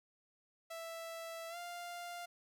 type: tone with pitch glide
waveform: sawtooth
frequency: 660 to 698.4 Hz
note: E5 to F5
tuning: +2 to 0 cents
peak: -40 dBFS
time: 0.7-2.26 s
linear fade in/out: 10 ms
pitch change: +98 cents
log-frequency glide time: 1.49-1.57 s
effects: none